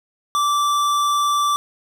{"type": "tone with tanh clipping", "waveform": "sine", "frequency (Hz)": 1167, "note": "D6", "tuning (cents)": -11, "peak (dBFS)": -18, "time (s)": [0.35, 1.56], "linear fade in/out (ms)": 0, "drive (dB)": 18, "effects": []}